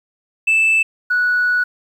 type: tone pair in turn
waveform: sine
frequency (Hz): 2637 / 1471.4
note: E7 / F#6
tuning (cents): 0 / -10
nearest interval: minor seventh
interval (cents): 1010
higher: first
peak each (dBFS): -9 / -12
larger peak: first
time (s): 0.47-0.83 / 1.1-1.64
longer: second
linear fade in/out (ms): 10
effects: tanh soft clip ceiling -10 dBFS + 8-bit